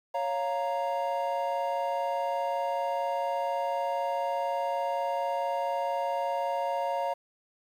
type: chord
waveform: triangle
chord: Bb minor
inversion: first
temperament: equal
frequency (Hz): 554.4 / 698.5 / 932.3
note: Db5 / F5 / Bb5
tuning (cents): 0 / 0 / 0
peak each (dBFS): -30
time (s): 0.14-7.14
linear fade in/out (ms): 10
effects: 10-bit